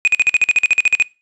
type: tone bursts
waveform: triangle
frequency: 2488 Hz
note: D#7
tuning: 1 cent flat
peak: -7 dBFS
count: 14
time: 0.05-1.024 s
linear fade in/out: 0 ms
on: 25 ms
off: 48 ms
effects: noise-tail reverb RT60 0.3 s tail -23 dB re dry + resampled to 24000 Hz